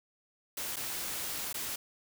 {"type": "noise with dropouts", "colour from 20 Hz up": "white", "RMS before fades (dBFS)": -37, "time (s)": [0.57, 1.76], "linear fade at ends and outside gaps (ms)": 5, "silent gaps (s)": [[0.76, 0.766], [1.529, 1.542]], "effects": []}